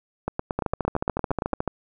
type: two click trains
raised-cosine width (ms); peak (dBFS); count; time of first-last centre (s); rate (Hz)
1; -10 / -11; 16 / 12; 0.59-1.677 / 0.28-1.536; 13.8 / 8.76
effects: none